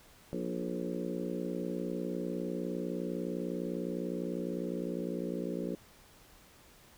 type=harmonic tone with a mistuned harmonic; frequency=59.9 Hz; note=A#1; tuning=48 cents sharp; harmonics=3 / 4 / 5 / 6 / 7 / 8 / 9; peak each=-39 / -40 / -41 / -42 / -42 / -43 / -44 dBFS; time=0.33-5.75 s; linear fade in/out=0 ms; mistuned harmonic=6; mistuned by=-40 cents; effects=pink hiss -59 dBFS RMS until 6.97 s